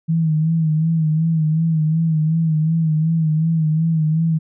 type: tone with vibrato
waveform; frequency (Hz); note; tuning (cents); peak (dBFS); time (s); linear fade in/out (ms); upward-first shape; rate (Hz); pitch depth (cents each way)
sine; 159.4; D#3; +42; -14; 0.08-4.39; 20; sine; 2.7; 59
effects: none